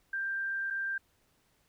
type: tone with dropouts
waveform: sine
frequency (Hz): 1582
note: G6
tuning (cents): +15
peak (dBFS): -31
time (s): 0.13-0.98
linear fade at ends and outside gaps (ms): 5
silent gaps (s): 0.703-0.706
effects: pink hiss -71 dBFS RMS until 1.68 s

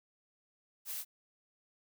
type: noise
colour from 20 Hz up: blue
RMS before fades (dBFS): -40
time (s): 0.85-1.05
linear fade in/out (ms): 50
effects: none

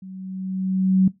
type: tone with level ramp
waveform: sine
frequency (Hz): 188.5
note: F#3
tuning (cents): +32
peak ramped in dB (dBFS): -35 to -11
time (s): 0.02-1.08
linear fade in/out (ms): 5
effects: noise-tail reverb RT60 0.2 s tail -20 dB re dry

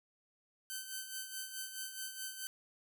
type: tone with tremolo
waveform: 5% pulse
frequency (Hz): 1537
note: G6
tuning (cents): -35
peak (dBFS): -28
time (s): 0.7-2.47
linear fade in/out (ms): 0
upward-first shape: sine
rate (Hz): 4.7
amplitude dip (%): 60
effects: none

